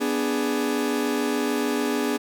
40% pulse chord, G# diminished, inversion first, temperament equal, 246.9 / 293.7 / 415.3 Hz, B3 / D4 / G#4, 0 / 0 / 0 cents, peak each -26 dBFS, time 0-2.18 s, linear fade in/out 20 ms, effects none

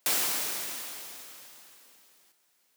white noise with exponential decay, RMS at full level -25 dBFS, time 0.06-2.32 s, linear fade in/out 1 ms, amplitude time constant 490 ms, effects white hiss -70 dBFS RMS until 2.76 s + high-pass 200 Hz 12 dB/octave

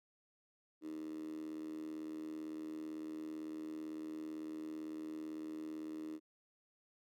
10% pulse tone with high-pass filter, 77.9 Hz, D#2, 3 cents sharp, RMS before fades -45 dBFS, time 0.81-6.2 s, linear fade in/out 50 ms, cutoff 310 Hz, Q 9.3, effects none

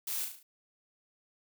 blue noise with echo, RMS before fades -36 dBFS, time 0.07-0.25 s, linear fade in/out 5 ms, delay 36 ms, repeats 5, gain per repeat -5 dB, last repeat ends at 0.43 s, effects none

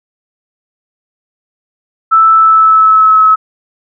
sine tone with pitch glide, 1318.5 to 1289.1 Hz, E6 to E6, 0 to -39 cents, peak -3 dBFS, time 2.11-3.36 s, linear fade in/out 20 ms, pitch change -39 cents, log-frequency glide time 2.33-3.22 s, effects none

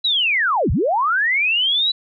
sine linear two-way sweep, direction down then up, 3996 to 46.25 to 3996 Hz, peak -15 dBFS, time 0.04-1.92 s, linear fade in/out 10 ms, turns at 0.71 s, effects none

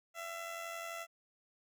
15% pulse tone with amplitude modulation, 671 Hz, E5, 31 cents sharp, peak -33 dBFS, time 0.14-1.07 s, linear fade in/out 50 ms, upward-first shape sine, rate 91.5 Hz, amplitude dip 45%, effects none

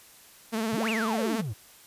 sawtooth tone with vibrato, 222.2 Hz, A3, 17 cents sharp, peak -23 dBFS, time 0.52-1.42 s, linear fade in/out 20 ms, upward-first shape triangle, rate 18 Hz, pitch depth 70 cents each way
triangle exponential two-way sweep, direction up then down, 92.5 to 2922 to 92.5 Hz, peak -28 dBFS, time 0.72-1.54 s, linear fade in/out 20 ms, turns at 0.89 s
effects white hiss -53 dBFS RMS until 1.86 s + resampled to 32000 Hz

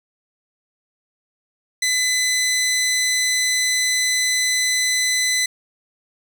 15% pulse tone, 2010 Hz, B6, 30 cents sharp, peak -11 dBFS, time 1.82-5.46 s, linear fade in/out 5 ms, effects none

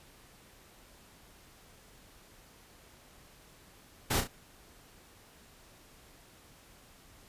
pink noise with echo, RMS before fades -29 dBFS, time 4.1-4.21 s, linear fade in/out 10 ms, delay 33 ms, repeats 2, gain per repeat -7 dB, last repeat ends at 4.276 s, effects pink hiss -58 dBFS RMS until 7.28 s + resampled to 32000 Hz

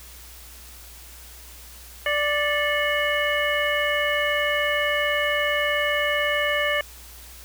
harmonic tone with a mistuned harmonic, 587.3 Hz, D5, in tune, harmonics 1 / 2 / 3 / 4 / 5, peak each -25 / -30 / -25 / -27 / -29 dBFS, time 2.06-6.81 s, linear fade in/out 2 ms, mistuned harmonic 4, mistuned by -130 cents, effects added 60 Hz sine -45 dBFS peak until 7.44 s + white hiss -45 dBFS RMS until 7.44 s

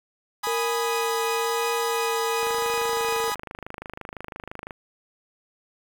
sawtooth chord, G# minor, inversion none, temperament equal, 830.6 / 987.8 / 1244.5 Hz, G#5 / B5 / D#6, 0 / 0 / 0 cents, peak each -26 dBFS, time 0.43-3.35 s, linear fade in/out 10 ms
sine tone with vibrato, 461.8 Hz, A#4, 16 cents flat, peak -26 dBFS, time 0.47-3.3 s, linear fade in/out 0 ms, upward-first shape triangle, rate 1 Hz, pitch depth 20 cents each way
click train, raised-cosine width 0.5 ms, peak -20 dBFS, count 60, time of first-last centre 2.43-4.708 s, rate 25.9 Hz
effects 8-bit

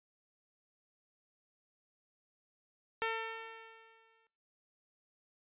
10% pulse tone with exponential decay, 450.3 Hz, A4, 40 cents sharp, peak -23 dBFS, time 3.02-4.27 s, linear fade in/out 0 ms, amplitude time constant 270 ms, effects noise-tail reverb RT60 0.8 s tail -22 dB re dry + resampled to 8000 Hz

